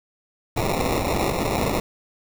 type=noise with sample-and-hold; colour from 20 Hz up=violet; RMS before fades=-23 dBFS; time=0.56-1.8 s; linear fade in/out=5 ms; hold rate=1575 Hz; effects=none